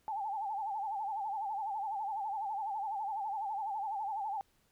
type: tone with vibrato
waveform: sine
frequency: 831 Hz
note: G#5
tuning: 1 cent sharp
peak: -34 dBFS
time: 0.08-4.41 s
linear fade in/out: 0 ms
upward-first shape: sine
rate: 12 Hz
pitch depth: 120 cents each way
effects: pink hiss -72 dBFS RMS until 4.71 s